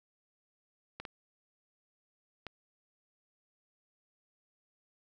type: clicks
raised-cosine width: 0.3 ms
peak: -25 dBFS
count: 3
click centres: 1 / 1.052 / 2.467 s
effects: none